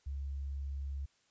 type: tone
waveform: sine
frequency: 69.3 Hz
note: C#2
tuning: in tune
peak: -36 dBFS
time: 0.06-1.06 s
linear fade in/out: 10 ms
effects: white hiss -72 dBFS RMS until 1.3 s + resampled to 16000 Hz